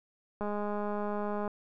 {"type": "click train", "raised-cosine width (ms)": 1, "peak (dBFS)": -22, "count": 222, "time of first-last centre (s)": [0.41, 1.478], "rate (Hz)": 207, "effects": []}